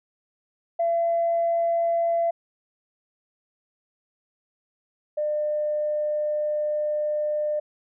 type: tone pair in turn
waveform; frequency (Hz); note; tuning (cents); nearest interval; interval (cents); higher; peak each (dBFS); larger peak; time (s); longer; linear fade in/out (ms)
sine; 676 / 601.1; E5 / D5; +43 / +40; major second; 203; first; -19 / -22; first; 0.79-2.31 / 5.17-7.6; second; 10
effects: tanh soft clip ceiling -15 dBFS